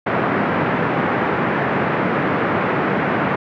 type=band-pass noise; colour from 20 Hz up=pink; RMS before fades=-19 dBFS; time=0.06-3.36 s; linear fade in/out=10 ms; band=140 to 2000 Hz; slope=24 dB/octave; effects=none